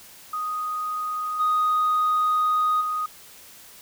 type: tone with level steps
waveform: sine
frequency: 1244.5 Hz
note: D#6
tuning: in tune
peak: -25 / -17 / -23 dBFS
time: 0.33-3.06 s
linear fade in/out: 5 ms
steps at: 1.39 / 2.8 s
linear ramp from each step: 20 ms
effects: tanh soft clip ceiling -16 dBFS + white hiss -47 dBFS RMS until 3.81 s